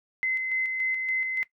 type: tone with tremolo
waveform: sine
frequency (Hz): 2053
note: C7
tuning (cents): -33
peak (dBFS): -23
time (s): 0.23-1.43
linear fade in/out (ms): 0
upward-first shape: square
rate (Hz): 3.5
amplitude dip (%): 35
effects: noise-tail reverb RT60 0.1 s tail -18 dB re dry